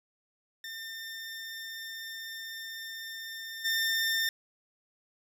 20% pulse tone with level steps, 1804 Hz, A6, 43 cents sharp, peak -34 / -22 dBFS, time 0.64-4.29 s, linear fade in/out 2 ms, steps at 3.64 s, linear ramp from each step 20 ms, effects none

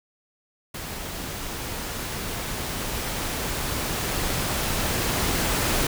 pink noise with level ramp, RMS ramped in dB -34 to -23 dBFS, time 0.74-5.87 s, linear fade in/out 5 ms, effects none

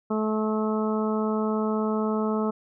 harmonic tone, 216.3 Hz, A3, 29 cents flat, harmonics 1 / 2 / 3 / 4 / 5 / 6, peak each -25 / -28 / -34 / -36 / -36 / -35 dBFS, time 0.1-2.51 s, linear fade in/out 10 ms, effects none

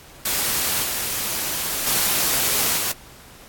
white noise with level steps, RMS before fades -22 / -25 / -20 / -23 dBFS, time 0.25-2.92 s, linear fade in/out 5 ms, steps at 0.83 / 1.86 / 2.76 s, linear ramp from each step 20 ms, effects pink hiss -45 dBFS RMS until 3.48 s + AAC 64 kbps

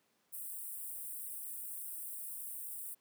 white high-pass noise, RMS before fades -44 dBFS, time 0.32-2.95 s, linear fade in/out 20 ms, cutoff 8200 Hz, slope 96 dB/octave, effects pink hiss -75 dBFS RMS until 3 s + high-pass 200 Hz 12 dB/octave

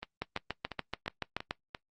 two click trains, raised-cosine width 0.3 ms, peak -16 / -22 dBFS, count 10 / 6, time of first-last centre 0.22-1.509 / 0.03-1.748 s, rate 6.98 / 2.91 Hz, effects noise-tail reverb RT60 0.1 s tail -21 dB re dry + Opus 24 kbps

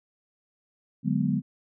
sine chord, G# half-diminished seventh, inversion second, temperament equal, 146.83 / 185 / 207.7 / 246.9 Hz, D3 / F#3 / G#3 / B3, 0 / 0 / 0 / 0 cents, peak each -28 dBFS, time 1.03-1.42 s, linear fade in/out 50 ms, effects none

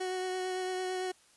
30% pulse tone with vibrato, 370 Hz, F#4, in tune, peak -30 dBFS, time 0-1.12 s, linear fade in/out 10 ms, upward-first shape sine, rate 8.9 Hz, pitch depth 13 cents each way, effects white hiss -63 dBFS RMS until 1.36 s + resampled to 24000 Hz

